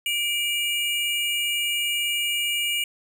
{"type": "tone pair together", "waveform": "square", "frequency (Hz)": [2346, 2867], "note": ["D7", "F7"], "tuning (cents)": [-2, 45], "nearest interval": "minor third", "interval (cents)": 347, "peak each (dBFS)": [-28, -25], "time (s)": [0.06, 2.84], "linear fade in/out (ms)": 2, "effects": []}